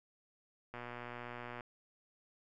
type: click train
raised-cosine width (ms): 0.5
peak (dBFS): -30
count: 106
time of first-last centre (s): 0.74-1.608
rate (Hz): 121
effects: none